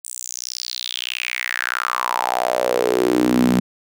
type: tone with high-pass filter sweep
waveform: sawtooth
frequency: 61.6 Hz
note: B1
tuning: 4 cents flat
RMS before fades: -21 dBFS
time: 0.04-3.6 s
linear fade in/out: 5 ms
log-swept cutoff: 8800 to 200 Hz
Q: 5.4
effects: none